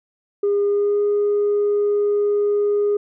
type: tone with pitch glide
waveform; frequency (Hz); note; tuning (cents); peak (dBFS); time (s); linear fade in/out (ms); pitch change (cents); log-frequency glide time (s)
sine; 405.8 to 411.5; G#4 to G#4; -40 to -16; -14; 0.43-2.97; 5; +24; 0.65-1.02
effects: tanh soft clip ceiling -13 dBFS